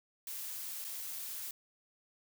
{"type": "noise with dropouts", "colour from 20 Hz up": "blue", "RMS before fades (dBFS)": -42, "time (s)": [0.27, 1.51], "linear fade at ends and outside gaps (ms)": 2, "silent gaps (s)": [0.844, 0.847], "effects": []}